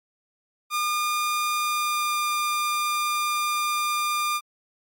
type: tone with pitch glide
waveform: sawtooth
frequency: 1210 to 1201.6 Hz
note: D#6 to D6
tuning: -49 to +39 cents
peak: -19 dBFS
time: 0.7-4.41 s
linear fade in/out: 50 ms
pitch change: -12 cents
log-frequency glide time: 1.55-2.2 s
effects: MP3 96 kbps

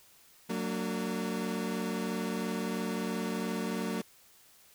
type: chord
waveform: 30% pulse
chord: Gb augmented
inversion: none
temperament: equal with one note detuned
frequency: 185 / 228 / 293.7 Hz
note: Gb3 / Bb3 / D4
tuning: 0 / -38 / 0 cents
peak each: -33 / -32 / -38 dBFS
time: 0.49-4.02 s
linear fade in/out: 10 ms
effects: white hiss -60 dBFS RMS until 4.74 s

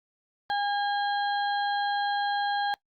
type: harmonic tone with a mistuned harmonic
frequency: 813 Hz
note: G#5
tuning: 37 cents flat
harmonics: 1 / 2 / 4 / 5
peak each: -26 / -32 / -38 / -40 dBFS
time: 0.5-2.74 s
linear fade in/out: 0 ms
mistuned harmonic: 5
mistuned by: +16 cents
effects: noise-tail reverb RT60 0.1 s tail -23 dB re dry + Opus 48 kbps

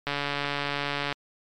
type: click train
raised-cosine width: 0.3 ms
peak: -12 dBFS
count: 152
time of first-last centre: 0.07-1.126 s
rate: 143 Hz
effects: MP3 96 kbps

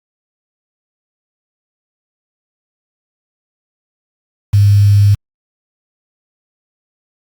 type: tone with quantisation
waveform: sine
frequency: 101.7 Hz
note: G#2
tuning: 36 cents flat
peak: -5 dBFS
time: 4.53-5.15 s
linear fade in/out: 10 ms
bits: 5
effects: Opus 48 kbps

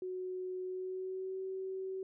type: tone with pitch glide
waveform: sine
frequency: 368.9 to 379.7 Hz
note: F#4 to F#4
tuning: -5 to +45 cents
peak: -37 dBFS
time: 0.02-2.03 s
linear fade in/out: 2 ms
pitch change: +50 cents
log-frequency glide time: 0.63-1.41 s
effects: none

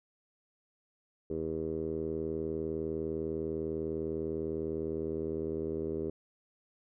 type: tone with low-pass filter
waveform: 10% pulse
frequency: 79.9 Hz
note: D#2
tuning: 47 cents sharp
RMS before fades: -35 dBFS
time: 1.3-6.1 s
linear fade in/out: 5 ms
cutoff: 420 Hz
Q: 4.5
effects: none

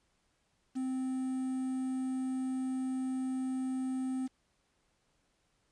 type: tone with quantisation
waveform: triangle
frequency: 260 Hz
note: C4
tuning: 11 cents flat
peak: -30 dBFS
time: 0.75-4.28 s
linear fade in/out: 20 ms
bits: 9
effects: pink hiss -75 dBFS RMS until 5.71 s + resampled to 22050 Hz

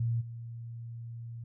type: tone with level steps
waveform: sine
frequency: 116.54 Hz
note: A#2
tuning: in tune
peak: -27 / -39 dBFS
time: 0-1.44 s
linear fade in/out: 5 ms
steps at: 0.2 s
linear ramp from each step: 20 ms
effects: none

